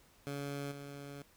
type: tone with level steps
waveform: 15% pulse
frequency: 141.6 Hz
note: C#3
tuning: 37 cents sharp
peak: -32 / -39 dBFS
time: 0.27-1.22 s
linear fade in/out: 0 ms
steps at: 0.71 s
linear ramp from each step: 10 ms
effects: pink hiss -65 dBFS RMS until 1.36 s